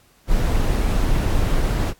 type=noise; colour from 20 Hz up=brown; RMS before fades=-18 dBFS; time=0.27-1.94 s; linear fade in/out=50 ms; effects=pink hiss -56 dBFS RMS until 1.99 s + AAC 64 kbps